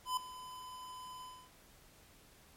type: tone with ADSR envelope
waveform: square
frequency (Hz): 1010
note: B5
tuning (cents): +39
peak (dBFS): -31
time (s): 0.05-1.51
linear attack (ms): 120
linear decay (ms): 4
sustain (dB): -16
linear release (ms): 280
effects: pink hiss -62 dBFS RMS until 2.56 s + MP3 64 kbps